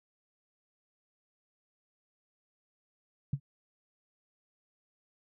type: tone with exponential decay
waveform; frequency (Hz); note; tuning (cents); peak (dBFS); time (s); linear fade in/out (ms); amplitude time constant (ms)
sine; 138.59; C#3; 0; -23; 3.33-3.4; 5; 15
effects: none

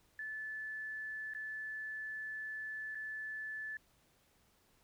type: tone with dropouts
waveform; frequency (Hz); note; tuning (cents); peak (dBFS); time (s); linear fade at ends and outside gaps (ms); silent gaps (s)
sine; 1740; A6; -20; -40; 0.19-3.77; 2; 1.337-1.348 / 2.948-2.953
effects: pink hiss -71 dBFS RMS until 4.83 s

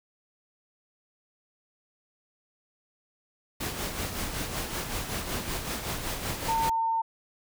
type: noise with tremolo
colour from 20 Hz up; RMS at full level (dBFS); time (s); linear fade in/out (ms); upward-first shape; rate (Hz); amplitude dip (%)
pink; -31; 3.6-6.7; 10; sine; 5.3; 50
type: tone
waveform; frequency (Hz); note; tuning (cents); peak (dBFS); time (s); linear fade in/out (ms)
sine; 905; A5; +48; -24; 6.48-7.02; 10
effects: none

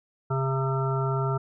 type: harmonic tone with a mistuned harmonic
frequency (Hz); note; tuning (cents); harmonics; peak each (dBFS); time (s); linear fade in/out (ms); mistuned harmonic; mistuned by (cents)
134.1; C3; +43; 1 / 3 / 5 / 7 / 9 / 10; -25 / -31 / -35 / -35 / -39 / -33; 0.3-1.38; 10; 7; -37
effects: none

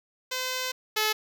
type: tone pair in turn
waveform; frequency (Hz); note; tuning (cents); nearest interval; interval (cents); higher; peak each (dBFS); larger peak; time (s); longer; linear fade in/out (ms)
5% pulse; 512 / 430.5; C5 / A4; -38 / -38; minor third; 300; first; -17 / -12; second; 0.31-0.72 / 0.96-1.13; first; 10
effects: none

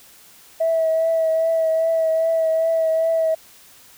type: tone with vibrato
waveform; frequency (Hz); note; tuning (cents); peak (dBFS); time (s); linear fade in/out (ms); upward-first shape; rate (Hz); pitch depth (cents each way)
sine; 649; E5; -27; -15; 0.6-3.35; 10; triangle; 2.5; 25
effects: tanh soft clip ceiling -11 dBFS + white hiss -48 dBFS RMS until 3.97 s

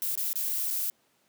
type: noise with dropouts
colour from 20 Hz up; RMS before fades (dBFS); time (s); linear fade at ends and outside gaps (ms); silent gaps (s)
violet; -30; 0.02-0.9; 1; 0.154-0.175 / 0.331-0.356 / 0.704-0.707
effects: pink hiss -68 dBFS RMS until 1.28 s + high-pass 200 Hz 12 dB/octave

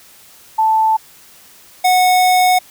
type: tone pair in turn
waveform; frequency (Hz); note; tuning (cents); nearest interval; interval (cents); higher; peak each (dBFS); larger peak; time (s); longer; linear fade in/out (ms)
sine / square; 880 / 733.8; A5 / F#5; 0 / -15; minor third; 315; first; -10; neither; 0.58-0.97 / 1.84-2.59; second; 10
effects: white hiss -44 dBFS RMS until 2.7 s

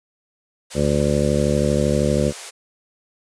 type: band-pass noise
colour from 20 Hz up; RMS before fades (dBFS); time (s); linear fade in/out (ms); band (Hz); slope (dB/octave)
white; -37; 0.7-2.51; 20; 400 to 9700; 48
type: harmonic tone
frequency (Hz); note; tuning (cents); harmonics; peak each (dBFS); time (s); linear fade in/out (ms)
72.7; D2; -17; 1 / 2 / 3 / 4 / 5 / 6 / 7 / 8; -25 / -22 / -22 / -30 / -25 / -28 / -23 / -25; 0.74-2.33; 50
effects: none

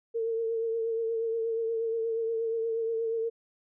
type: tone with vibrato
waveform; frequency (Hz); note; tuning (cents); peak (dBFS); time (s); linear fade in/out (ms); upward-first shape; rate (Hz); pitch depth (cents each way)
sine; 454.1; A#4; -45; -27; 0.14-3.3; 20; triangle; 8.4; 37
effects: none

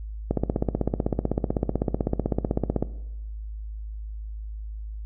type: click train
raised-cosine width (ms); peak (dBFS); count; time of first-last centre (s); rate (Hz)
2; -9; 41; 0.31-2.826; 15.9
effects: noise-tail reverb RT60 1.0 s tail -18 dB re dry + added 53 Hz sine -32 dBFS peak until 5.05 s

